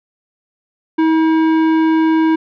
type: tone with tanh clipping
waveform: sine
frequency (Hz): 320.3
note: E4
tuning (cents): -50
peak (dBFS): -12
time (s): 0.98-2.36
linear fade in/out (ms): 10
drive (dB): 14
effects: none